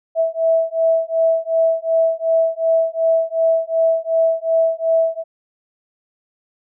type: beating tone pair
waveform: sine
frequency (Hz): 653 / 655.7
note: E5 / E5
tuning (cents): -17 / -9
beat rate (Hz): 2.7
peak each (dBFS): -17 / -17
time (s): 0.15-5.24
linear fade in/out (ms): 50
effects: none